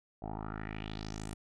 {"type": "tone with low-pass filter sweep", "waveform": "10% pulse", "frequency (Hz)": 53.2, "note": "G#1", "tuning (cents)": 42, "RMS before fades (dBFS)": -41, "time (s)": [0.22, 1.34], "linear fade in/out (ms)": 5, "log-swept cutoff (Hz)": [670, 10000], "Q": 3.5, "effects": []}